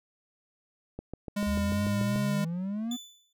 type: click train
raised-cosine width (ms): 2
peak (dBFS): -24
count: 9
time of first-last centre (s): 0.99-2.16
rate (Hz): 6.84
type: tone with vibrato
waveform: square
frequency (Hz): 203.9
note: G#3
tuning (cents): -32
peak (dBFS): -28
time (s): 1.36-2.45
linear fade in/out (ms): 10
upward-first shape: triangle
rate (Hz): 2.7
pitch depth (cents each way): 18
type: exponential sweep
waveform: triangle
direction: up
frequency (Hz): 71.5 to 249.3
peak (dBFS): -28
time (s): 1.46-2.97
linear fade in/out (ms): 20
type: tone with exponential decay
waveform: 30% pulse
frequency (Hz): 3492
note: A7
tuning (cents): -14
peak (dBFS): -32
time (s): 2.91-3.33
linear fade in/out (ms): 5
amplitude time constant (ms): 91
effects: none